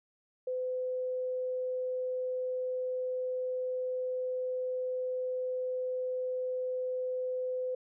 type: tone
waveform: sine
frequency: 508 Hz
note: B4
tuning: 49 cents sharp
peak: -31 dBFS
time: 0.47-7.75 s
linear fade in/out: 5 ms
effects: none